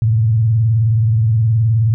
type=tone with vibrato; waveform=sine; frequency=111.9 Hz; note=A2; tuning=30 cents sharp; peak=-10 dBFS; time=0.02-1.94 s; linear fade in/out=0 ms; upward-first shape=triangle; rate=19 Hz; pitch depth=140 cents each way; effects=none